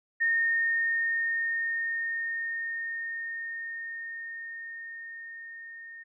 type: tone with level ramp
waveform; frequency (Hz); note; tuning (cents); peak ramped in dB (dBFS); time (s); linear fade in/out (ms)
sine; 1836; A#6; -27; -22 to -42; 0.2-6.04; 20
effects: none